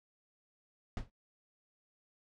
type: noise with exponential decay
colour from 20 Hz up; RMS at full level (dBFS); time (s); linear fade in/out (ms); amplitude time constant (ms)
brown; -31; 0.97-1.1; 1; 27
effects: noise-tail reverb RT60 0.1 s tail -23 dB re dry + low-pass 6000 Hz 12 dB/octave